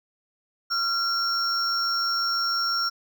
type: tone pair together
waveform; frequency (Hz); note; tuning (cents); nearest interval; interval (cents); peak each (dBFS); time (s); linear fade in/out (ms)
triangle; 1374 / 5506; F6 / F8; -29 / -25; 2 octaves; 2404; -24; 0.7-2.9; 20
effects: none